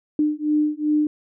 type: beating tone pair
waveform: sine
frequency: 300 / 302.6 Hz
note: D4 / D#4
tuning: +37 / -48 cents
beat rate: 2.6 Hz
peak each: -21 dBFS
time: 0.19-1.07 s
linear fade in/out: 2 ms
effects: none